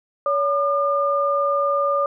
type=tone pair together; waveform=sine; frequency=565.9 / 1206 Hz; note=C#5 / D6; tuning=+36 / +46 cents; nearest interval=octave + minor second; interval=1310 cents; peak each=-20 dBFS; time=0.26-2.06 s; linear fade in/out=2 ms; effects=none